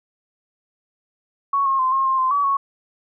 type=tone with pitch steps; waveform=sine; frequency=1112 / 1078 / 1036 / 1074 / 1060 / 1039 / 1141 / 1106 Hz; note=C#6 / C#6 / C6 / C6 / C6 / C6 / C#6 / C#6; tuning=+5 / -49 / -17 / +45 / +22 / -12 / +50 / -4 cents; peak=-16 dBFS; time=1.53-2.57 s; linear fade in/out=5 ms; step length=130 ms; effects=none